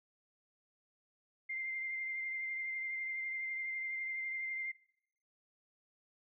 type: tone with vibrato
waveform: sine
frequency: 2095 Hz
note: C7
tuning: 2 cents sharp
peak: -37 dBFS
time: 1.49-4.72 s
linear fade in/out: 10 ms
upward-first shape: sine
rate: 12 Hz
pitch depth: 17 cents each way
effects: noise-tail reverb RT60 0.7 s tail -21 dB re dry